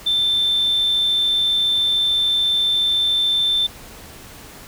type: tone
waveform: sine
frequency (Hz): 3553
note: A7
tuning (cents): +16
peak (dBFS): -14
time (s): 0.06-3.67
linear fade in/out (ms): 10
effects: tanh soft clip ceiling -12 dBFS + pink hiss -40 dBFS RMS until 4.67 s